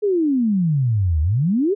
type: exponential two-way sweep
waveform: sine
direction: down then up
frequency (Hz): 431.6 to 73.5 to 431.6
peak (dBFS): -15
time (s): 0.02-1.75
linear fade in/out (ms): 20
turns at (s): 1.21
effects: none